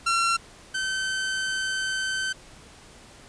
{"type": "tone pair in turn", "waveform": "sawtooth", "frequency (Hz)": [1362, 1538.5], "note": ["F6", "G6"], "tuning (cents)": [-44, -33], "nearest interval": "major second", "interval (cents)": 211, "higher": "second", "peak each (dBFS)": [-17, -22], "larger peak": "first", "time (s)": [[0.06, 0.37], [0.74, 2.33]], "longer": "second", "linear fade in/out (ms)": 10, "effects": ["pink hiss -49 dBFS RMS until 3.28 s", "resampled to 22050 Hz"]}